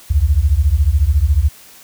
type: beating tone pair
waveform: sine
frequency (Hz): 65.9 / 79.9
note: C2 / D#2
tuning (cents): +13 / +47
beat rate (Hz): 14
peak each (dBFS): -13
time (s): 0.1-1.49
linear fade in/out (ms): 10
effects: white hiss -42 dBFS RMS until 1.83 s